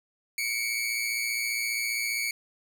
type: tone pair together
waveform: sawtooth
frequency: 2188 / 2303 Hz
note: C#7 / D7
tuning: -23 / -34 cents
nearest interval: minor second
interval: 89 cents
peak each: -27 dBFS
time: 0.38-2.31 s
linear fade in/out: 2 ms
effects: none